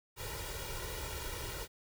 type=noise with comb filter; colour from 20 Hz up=pink; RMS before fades=-41 dBFS; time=0.16-1.68 s; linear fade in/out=50 ms; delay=2.1 ms; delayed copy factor=+0.8; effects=none